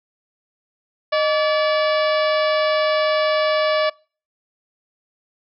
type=harmonic tone with a mistuned harmonic; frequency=576 Hz; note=D5; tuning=34 cents flat; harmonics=1 / 2 / 3 / 4 / 5 / 6 / 7 / 8 / 9; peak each=-17 / -23 / -27 / -29 / -31 / -33 / -34 / -35 / -36 dBFS; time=1.12-3.9 s; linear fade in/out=10 ms; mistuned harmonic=1; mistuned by=+120 cents; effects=noise-tail reverb RT60 0.4 s tail -26 dB re dry